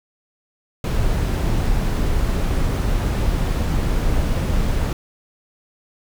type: noise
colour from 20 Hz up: brown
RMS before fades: -19 dBFS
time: 0.84-4.93 s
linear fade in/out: 2 ms
effects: none